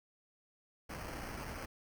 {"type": "noise with sample-and-hold", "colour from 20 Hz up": "pink", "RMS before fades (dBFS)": -44, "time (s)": [0.89, 1.66], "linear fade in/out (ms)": 10, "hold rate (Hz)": 3675, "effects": []}